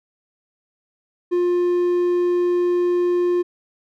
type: tone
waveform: triangle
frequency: 353.4 Hz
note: F4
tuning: 21 cents sharp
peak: -14 dBFS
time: 1.31-3.43 s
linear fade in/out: 20 ms
effects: none